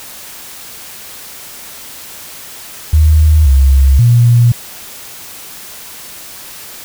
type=tone with pitch steps; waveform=sine; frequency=77.4 / 67.5 / 119.3 Hz; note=D#2 / C#2 / A#2; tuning=-9 / -45 / +41 cents; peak=-4 dBFS; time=2.93-4.52 s; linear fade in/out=5 ms; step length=530 ms; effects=white hiss -31 dBFS RMS until 6.84 s